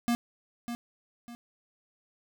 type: tone with echo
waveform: square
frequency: 237.1 Hz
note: A#3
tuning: 30 cents sharp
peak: -25 dBFS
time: 0.08-0.15 s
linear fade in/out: 0 ms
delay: 600 ms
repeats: 2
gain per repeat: -9 dB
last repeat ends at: 1.35 s
effects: none